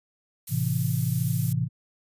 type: noise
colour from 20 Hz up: violet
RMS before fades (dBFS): -34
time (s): 0.47-1.53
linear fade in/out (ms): 5
type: chord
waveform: sine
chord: A minor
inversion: none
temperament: just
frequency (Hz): 110 / 132 / 165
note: A2 / C3 / E3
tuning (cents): 0 / +16 / +2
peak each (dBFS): -28 / -26 / -28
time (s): 0.49-1.69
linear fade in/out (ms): 50
effects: resampled to 32000 Hz